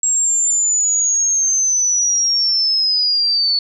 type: linear sweep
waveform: sine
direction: down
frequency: 7610 to 4431 Hz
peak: -13 dBFS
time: 0.03-3.59 s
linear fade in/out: 2 ms
effects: none